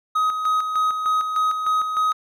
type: tone with tremolo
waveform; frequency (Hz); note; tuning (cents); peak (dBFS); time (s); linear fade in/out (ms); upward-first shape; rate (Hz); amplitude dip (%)
triangle; 1260; D#6; +21; -15; 0.15-2.13; 10; square; 3.3; 50
effects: none